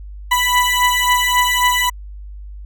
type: beating tone pair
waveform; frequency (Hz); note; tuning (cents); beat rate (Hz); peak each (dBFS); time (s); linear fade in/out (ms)
20% pulse; 987.8 / 991.5; B5 / B5; 0 / +7; 3.7; -11; 0.31-1.9; 10
effects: added 50 Hz sine -30 dBFS peak until 2.65 s